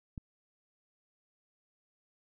click, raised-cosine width 5 ms, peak -28 dBFS, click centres 0.178 s, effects none

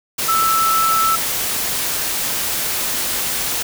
sine tone in noise, 1318.5 Hz, E6, in tune, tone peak -14 dBFS, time 0.28-1.16 s, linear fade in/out 10 ms, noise white, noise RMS -21 dBFS, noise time 0.18-3.63 s, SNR +4 dB, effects none

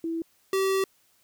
sine / square tone pair in turn, 329.6 / 385.1 Hz, E4 / G4, 0 / -31 cents, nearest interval minor third, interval 269 cents, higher second, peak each -27 / -23 dBFS, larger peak second, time 0.04-0.22 / 0.53-0.84 s, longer second, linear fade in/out 2 ms, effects white hiss -65 dBFS RMS until 1.23 s

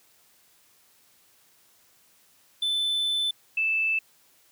triangle / sine tone pair in turn, 3519 / 2636 Hz, A7 / E7, 0 / -1 cents, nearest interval perfect fourth, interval 501 cents, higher first, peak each -22 dBFS, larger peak neither, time 2.62-3.31 / 3.57-3.99 s, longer first, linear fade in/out 5 ms, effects white hiss -61 dBFS RMS until 4.51 s + high-pass 60 Hz 12 dB/octave

